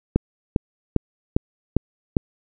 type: click train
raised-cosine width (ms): 3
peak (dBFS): -3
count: 6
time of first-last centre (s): 0.16-2.168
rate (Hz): 2.49
effects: none